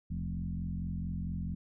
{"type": "tone with frequency modulation", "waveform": "sine", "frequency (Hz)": 123.47, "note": "B2", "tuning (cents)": 0, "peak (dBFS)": -33, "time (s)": [0.1, 1.55], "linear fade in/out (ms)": 10, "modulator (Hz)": 44.4, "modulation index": 2, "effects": []}